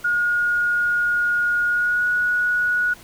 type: tone with pitch glide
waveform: sine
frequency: 1435 to 1460.1 Hz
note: F6 to F#6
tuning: +47 to -23 cents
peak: -17 dBFS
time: 0.04-2.94 s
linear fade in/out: 10 ms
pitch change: +30 cents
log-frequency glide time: 1.66-2.08 s
effects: pink hiss -45 dBFS RMS until 3.03 s